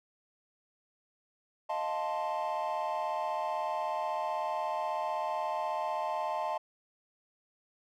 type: chord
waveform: triangle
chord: F dominant seventh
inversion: third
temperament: equal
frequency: 622.3 / 698.5 / 880 / 1046.5 Hz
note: Eb5 / F5 / A5 / C6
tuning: 0 / 0 / 0 / 0 cents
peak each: -34 / -35 / -32 / -36 dBFS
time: 1.69-6.58 s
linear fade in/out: 10 ms
effects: tanh soft clip ceiling -23 dBFS